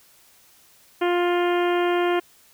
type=harmonic tone; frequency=351.6 Hz; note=F4; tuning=12 cents sharp; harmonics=1 / 2 / 3 / 4 / 5 / 6 / 7 / 8 / 9; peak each=-20 / -26 / -30 / -32 / -34 / -36 / -37 / -38 / -39 dBFS; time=1.01-2.2 s; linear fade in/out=10 ms; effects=white hiss -55 dBFS RMS until 2.53 s